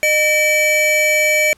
square tone pair together, 610 / 2306 Hz, D#5 / D7, -34 / -32 cents, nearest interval octave + major seventh, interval 2302 cents, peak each -18 / -14 dBFS, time 0.03-1.53 s, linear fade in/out 0 ms, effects pink hiss -53 dBFS RMS until 1.57 s + low-pass 12000 Hz 12 dB/octave

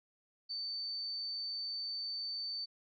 sine tone, 4553 Hz, C#8, 45 cents sharp, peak -37 dBFS, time 0.49-2.66 s, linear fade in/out 20 ms, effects none

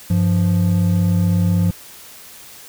triangle tone pair together, 98 / 174.31 Hz, G2 / F3, 0 / -3 cents, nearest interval minor seventh, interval 997 cents, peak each -14 dBFS, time 0.1-1.71 s, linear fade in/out 5 ms, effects white hiss -40 dBFS RMS until 2.68 s

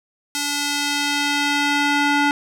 square tone with band-pass filter sweep, 288.2 Hz, D4, 33 cents flat, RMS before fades -20 dBFS, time 0.35-2.31 s, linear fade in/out 0 ms, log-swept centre 6400 to 1500 Hz, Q 0.74, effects none

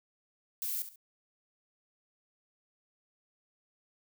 violet noise with echo, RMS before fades -35 dBFS, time 0.62-0.82 s, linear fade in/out 0 ms, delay 69 ms, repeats 2, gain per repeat -11 dB, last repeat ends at 0.958 s, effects none

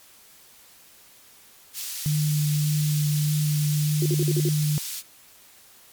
pink high-pass noise, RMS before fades -33 dBFS, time 1.73-5.03 s, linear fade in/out 50 ms, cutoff 4400 Hz, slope 12 dB/octave
sine tone with vibrato, 150 Hz, D3, 37 cents sharp, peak -20 dBFS, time 2.06-4.78 s, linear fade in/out 0 ms, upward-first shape sine, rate 1.7 Hz, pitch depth 11 cents each way
sine tone bursts, 353.6 Hz, F4, 22 cents sharp, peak -23 dBFS, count 6, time 4.02-4.488 s, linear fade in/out 2 ms, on 38 ms, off 48 ms
effects white hiss -52 dBFS RMS until 5.92 s + MP3 96 kbps

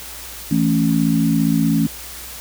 sine chord, A major, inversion second, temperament equal, 164.81 / 220 / 277.2 Hz, E3 / A3 / C#4, 0 / 0 / 0 cents, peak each -18 dBFS, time 0.51-1.87 s, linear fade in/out 5 ms, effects added 60 Hz sine -41 dBFS peak until 2.4 s + white hiss -34 dBFS RMS until 2.4 s

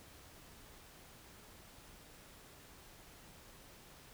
silence, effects pink hiss -58 dBFS RMS until 4.13 s

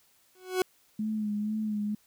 40% pulse tone with exponential growth, 370 Hz, F#4, in tune, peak -20 dBFS, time 0.35-0.62 s, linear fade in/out 2 ms, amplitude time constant 57 ms
sine tone with vibrato, 212.3 Hz, G#3, 38 cents sharp, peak -28 dBFS, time 0.99-1.95 s, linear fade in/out 5 ms, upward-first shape sine, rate 2.1 Hz, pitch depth 40 cents each way
effects white hiss -65 dBFS RMS until 2.06 s

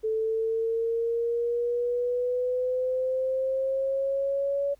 sine exponential sweep, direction up, 437.6 to 566 Hz, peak -24 dBFS, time 0.03-4.75 s, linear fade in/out 20 ms, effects added 50 Hz sine -59 dBFS peak until 4.79 s + pink hiss -66 dBFS RMS until 4.79 s

